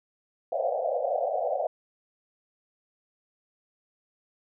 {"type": "band-pass noise", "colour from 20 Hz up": "white", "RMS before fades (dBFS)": -28, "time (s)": [0.52, 1.67], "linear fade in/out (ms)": 2, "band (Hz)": [500, 750], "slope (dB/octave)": 96, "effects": []}